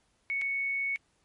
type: tone with dropouts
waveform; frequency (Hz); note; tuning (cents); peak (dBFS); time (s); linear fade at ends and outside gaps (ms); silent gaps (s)
sine; 2217; C#7; 0; -28; 0.3-0.96; 0; 0.414-0.418
effects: pink hiss -71 dBFS RMS until 1.24 s + MP3 48 kbps

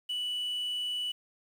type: tone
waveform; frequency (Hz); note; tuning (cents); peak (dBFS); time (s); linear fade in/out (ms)
sine; 2960; F#7; 0; -28; 0.09-1.12; 10
effects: tanh soft clip ceiling -30 dBFS + 9-bit

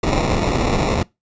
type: noise with sample-and-hold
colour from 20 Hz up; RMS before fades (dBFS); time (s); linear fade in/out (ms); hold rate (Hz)
pink; -18; 0.03-1.03; 5; 1575
effects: noise-tail reverb RT60 0.2 s tail -23 dB re dry + resampled to 16000 Hz

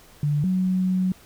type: tone pair in turn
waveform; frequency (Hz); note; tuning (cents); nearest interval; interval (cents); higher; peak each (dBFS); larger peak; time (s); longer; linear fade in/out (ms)
sine; 146.83 / 185.39; D3 / F#3; 0 / +4; major third; 404; second; -19; neither; 0.23-0.44 / 0.44-1.12; second; 2
effects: pink hiss -51 dBFS RMS until 1.25 s

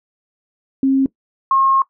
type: tone pair in turn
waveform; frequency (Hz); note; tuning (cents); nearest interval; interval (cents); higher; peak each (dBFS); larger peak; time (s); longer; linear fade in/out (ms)
sine; 268.6 / 1076.7; C4 / C6; +46 / +49; 2 octaves; 2403; second; -11; neither; 0.83-1.06 / 1.51-1.82; second; 2
effects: noise-tail reverb RT60 0.1 s tail -19 dB re dry

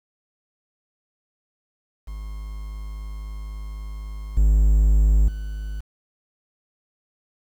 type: tone with level steps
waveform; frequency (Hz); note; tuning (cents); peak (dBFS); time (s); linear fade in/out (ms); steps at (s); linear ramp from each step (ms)
triangle; 51.91; G#1; 0; -28 / -11 / -25; 2.07-5.81; 10; 4.37 / 5.28; 2
effects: 8-bit

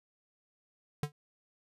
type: tone with exponential decay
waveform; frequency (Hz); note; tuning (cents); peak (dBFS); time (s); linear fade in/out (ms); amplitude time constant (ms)
square; 147.2; D3; +4; -27; 1.03-1.12; 2; 18
effects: resampled to 32000 Hz

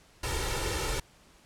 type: noise with comb filter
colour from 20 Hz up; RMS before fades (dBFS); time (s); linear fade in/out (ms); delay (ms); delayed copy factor
pink; -31; 0.23-1; 5; 2.2; +0.75
effects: pink hiss -59 dBFS RMS until 1.45 s + low-pass 10000 Hz 12 dB/octave

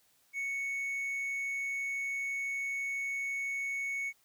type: tone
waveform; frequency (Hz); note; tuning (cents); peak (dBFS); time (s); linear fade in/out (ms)
triangle; 2217; C#7; 0; -31; 0.33-4.13; 50
effects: white hiss -69 dBFS RMS until 4.24 s

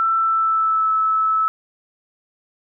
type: tone with pitch glide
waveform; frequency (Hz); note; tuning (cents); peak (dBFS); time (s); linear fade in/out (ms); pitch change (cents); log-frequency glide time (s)
sine; 1334 to 1304.3; E6 to E6; +20 to -19; -15; 0-1.48; 0; -39; 0.16-0.91
effects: none

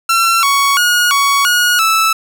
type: tone with pitch steps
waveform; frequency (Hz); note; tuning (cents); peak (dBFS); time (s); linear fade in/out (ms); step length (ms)
sawtooth; 1353 / 1116 / 1443 / 1120 / 1446 / 1314; E6 / C#6 / F#6 / C#6 / F#6 / E6; +45 / +11 / -44 / +18 / -40 / -6; -6; 0.09-2.13; 5; 340
effects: none

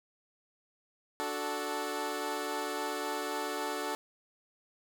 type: chord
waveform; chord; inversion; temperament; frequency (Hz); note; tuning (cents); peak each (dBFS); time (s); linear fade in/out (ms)
15% pulse; D major; none; equal with one note detuned; 293.7 / 370 / 438.7; D4 / F#4 / A4; 0 / 0 / -5; -32 / -33 / -30; 1.2-3.95; 0
effects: none

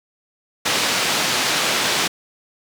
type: band-pass noise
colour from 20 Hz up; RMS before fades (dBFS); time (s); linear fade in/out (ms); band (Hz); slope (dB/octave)
white; -20; 0.65-2.08; 10; 150 to 4800; 12
effects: none

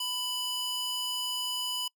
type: tone with high-pass filter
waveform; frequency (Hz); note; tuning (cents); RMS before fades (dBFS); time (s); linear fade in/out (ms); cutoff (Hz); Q
square; 993; B5; +9; -33; 0-1.88; 5; 2600; 1.3
effects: noise-tail reverb RT60 0.1 s tail -25 dB re dry

